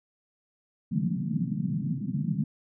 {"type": "band-pass noise", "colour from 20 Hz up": "pink", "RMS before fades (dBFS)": -29, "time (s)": [0.91, 2.44], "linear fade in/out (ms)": 5, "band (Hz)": [140, 230], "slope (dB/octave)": 48, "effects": []}